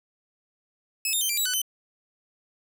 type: tone with pitch steps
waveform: 10% pulse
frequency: 2590 / 3658 / 3110 / 2363 / 3896 / 1498 / 3050 Hz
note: E7 / A#7 / G7 / D7 / B7 / F#6 / G7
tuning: -31 / -33 / -14 / +10 / -24 / +21 / -48 cents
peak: -16 dBFS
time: 1.05-1.617 s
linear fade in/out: 2 ms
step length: 81 ms
effects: none